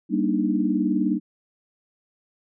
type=chord; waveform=sine; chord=Eb major seventh; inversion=first; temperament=just; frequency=194.45 / 233.3 / 291.7 / 311.1 Hz; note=G3 / Bb3 / D4 / Eb4; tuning=-14 / +2 / -12 / 0 cents; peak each=-25 dBFS; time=0.09-1.2 s; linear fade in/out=50 ms; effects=none

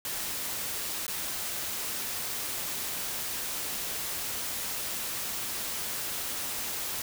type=noise with dropouts; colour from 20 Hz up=white; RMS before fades=-34 dBFS; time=0.05-7.02 s; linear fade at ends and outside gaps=1 ms; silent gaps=1.066-1.08 s; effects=none

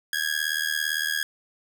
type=tone with amplitude modulation; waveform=sawtooth; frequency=1651 Hz; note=G#6; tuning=11 cents flat; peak=-17 dBFS; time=0.13-1.23 s; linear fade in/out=2 ms; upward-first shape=sine; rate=77.7 Hz; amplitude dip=90%; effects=none

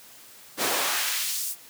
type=noise with high-pass filter sweep; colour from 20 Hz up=pink; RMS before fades=-27 dBFS; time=0.57-1.56 s; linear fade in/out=50 ms; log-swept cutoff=250 to 10000 Hz; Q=0.76; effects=white hiss -49 dBFS RMS until 1.69 s + high-pass 100 Hz 12 dB/octave

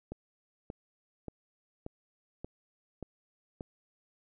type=click train; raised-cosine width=2 ms; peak=-26 dBFS; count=7; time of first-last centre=0.12-3.608 s; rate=1.72 Hz; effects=none

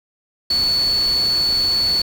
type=tone in noise; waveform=sine; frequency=4436 Hz; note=C#8; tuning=in tune; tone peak=-15 dBFS; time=0.5-2.02 s; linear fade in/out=5 ms; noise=pink; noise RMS=-31 dBFS; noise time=0.5-2.02 s; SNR=+13 dB; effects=none

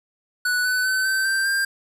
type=tone with pitch steps; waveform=square; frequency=1480 / 1501.5 / 1523.4 / 1545.5 / 1568 / 1590.8 Hz; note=F#6 / F#6 / G6 / G6 / G6 / G6; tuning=0 / +25 / -50 / -25 / 0 / +25 cents; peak=-20 dBFS; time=0.45-1.65 s; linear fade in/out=5 ms; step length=200 ms; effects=resampled to 32000 Hz + 8-bit

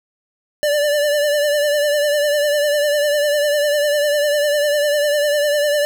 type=tone with vibrato; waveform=square; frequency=587.3 Hz; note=D5; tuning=in tune; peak=-15 dBFS; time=0.63-5.85 s; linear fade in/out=0 ms; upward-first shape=triangle; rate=10 Hz; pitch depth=52 cents each way; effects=none

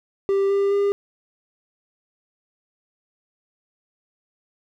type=tone with pitch steps; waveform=triangle; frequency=393.5 / 397.8 / 402.2 Hz; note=G4 / G4 / G4; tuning=+7 / +25 / +44 cents; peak=-15 dBFS; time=0.29-0.92 s; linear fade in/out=0 ms; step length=210 ms; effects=none

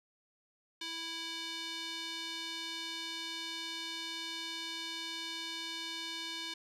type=tone with band-pass filter; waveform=square; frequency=329.4 Hz; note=E4; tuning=1 cent flat; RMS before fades=-41 dBFS; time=0.81-6.54 s; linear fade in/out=5 ms; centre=3700 Hz; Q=2.1; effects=none

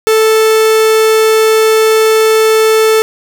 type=tone; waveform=45% pulse; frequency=439.7 Hz; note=A4; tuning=1 cent flat; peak=-6 dBFS; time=0.07-3.02 s; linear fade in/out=0 ms; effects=none

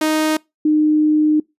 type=tone pair in turn; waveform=sawtooth / sine; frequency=311.1 / 305.2 Hz; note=D#4 / D#4; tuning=0 / -33 cents; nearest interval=unison; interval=33 cents; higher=first; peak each=-11 dBFS; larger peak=neither; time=0.01-0.37 / 0.65-1.4 s; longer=second; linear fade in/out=5 ms; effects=noise-tail reverb RT60 0.2 s tail -24 dB re dry + resampled to 32000 Hz

